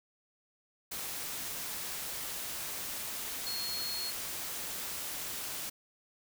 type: tone in noise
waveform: sine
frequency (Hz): 4305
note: C8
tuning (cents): +49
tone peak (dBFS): -36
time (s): 3.46-4.11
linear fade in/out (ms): 10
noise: white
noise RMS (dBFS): -39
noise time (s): 0.91-5.7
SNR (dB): 0
effects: none